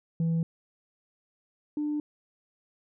sine tone pair in turn, 164.81 / 297.9 Hz, E3 / D4, 0 / +25 cents, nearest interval minor seventh, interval 1025 cents, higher second, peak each -21 / -26 dBFS, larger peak first, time 0.2-0.43 / 1.77-2 s, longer neither, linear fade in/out 2 ms, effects tanh soft clip ceiling -23 dBFS

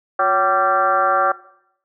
sine tone with frequency modulation, 966 Hz, B5, 39 cents flat, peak -13 dBFS, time 0.19-1.32 s, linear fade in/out 5 ms, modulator 202 Hz, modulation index 2.5, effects noise-tail reverb RT60 0.7 s tail -18 dB re dry + high-pass 400 Hz 12 dB/octave

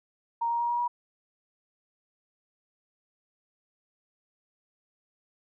sine tone with pitch steps, 932.3 / 939.9 / 947.5 / 955.2 / 963 Hz, A#5 / A#5 / A#5 / A#5 / B5, 0 / +14 / +28 / +42 / -44 cents, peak -25 dBFS, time 0.41-0.88 s, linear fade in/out 10 ms, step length 94 ms, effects none

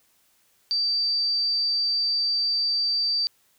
sine tone, 4651 Hz, D8, 18 cents flat, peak -21 dBFS, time 0.71-3.27 s, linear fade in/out 0 ms, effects white hiss -64 dBFS RMS until 3.58 s

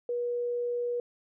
sine tone, 482.6 Hz, B4, 40 cents flat, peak -28 dBFS, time 0.09-1 s, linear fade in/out 2 ms, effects none

